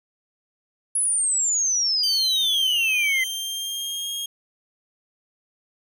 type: exponential sweep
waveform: sine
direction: down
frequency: 10548 to 2021 Hz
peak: -19 dBFS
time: 0.95-3.24 s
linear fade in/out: 5 ms
type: tone with pitch glide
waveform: sawtooth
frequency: 3100 to 3252 Hz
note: G7 to G#7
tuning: -20 to -37 cents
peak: -24 dBFS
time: 2.03-4.26 s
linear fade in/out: 5 ms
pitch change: +83 cents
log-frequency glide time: 2.81-4.11 s
effects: none